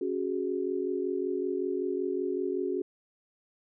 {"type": "chord", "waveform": "sine", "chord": "C# suspended fourth", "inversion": "none", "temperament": "equal", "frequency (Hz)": [277.2, 370, 415.3], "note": ["C#4", "F#4", "G#4"], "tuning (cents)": [0, 0, 0], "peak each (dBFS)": [-35, -30, -34], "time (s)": [0.01, 2.82], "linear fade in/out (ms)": 5, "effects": []}